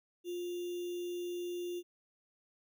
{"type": "tone with sample-and-hold", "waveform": "sine", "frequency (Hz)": 352.4, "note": "F4", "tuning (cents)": 16, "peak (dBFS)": -36, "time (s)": [0.24, 1.83], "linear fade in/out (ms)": 50, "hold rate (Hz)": 3150, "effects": []}